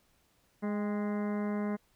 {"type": "harmonic tone with a mistuned harmonic", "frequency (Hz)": 207.7, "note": "G#3", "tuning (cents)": 0, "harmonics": [1, 2, 3, 4, 5, 6, 7, 8, 9, 10], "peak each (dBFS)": [-31, -39, -42, -47, -46, -52, -52, -55, -54, -53], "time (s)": [0.62, 1.77], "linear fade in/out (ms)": 20, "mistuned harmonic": 4, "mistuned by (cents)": -49, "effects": ["pink hiss -70 dBFS RMS until 1.95 s"]}